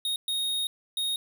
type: tone bursts at uneven times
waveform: square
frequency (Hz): 3729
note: A#7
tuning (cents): 0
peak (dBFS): -27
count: 3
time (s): 0.05-0.16 / 0.28-0.67 / 0.97-1.16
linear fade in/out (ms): 2
effects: none